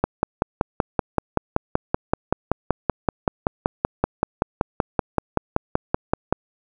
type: click train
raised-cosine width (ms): 1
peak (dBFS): -3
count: 34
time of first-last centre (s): 0.04-6.326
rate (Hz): 5.25
effects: none